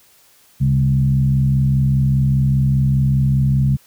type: tone with frequency modulation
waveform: sine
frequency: 135.4 Hz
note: C#3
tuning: 40 cents flat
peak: -12 dBFS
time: 0.6-3.77 s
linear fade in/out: 20 ms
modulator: 65 Hz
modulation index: 0.69
effects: white hiss -52 dBFS RMS until 3.86 s